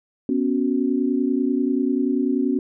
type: chord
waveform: sine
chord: B suspended second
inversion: none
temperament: equal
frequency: 246.9 / 277.2 / 370 Hz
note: B3 / C#4 / F#4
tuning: 0 / 0 / 0 cents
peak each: -22 / -21 / -26 dBFS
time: 0.29-2.59 s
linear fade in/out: 2 ms
effects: none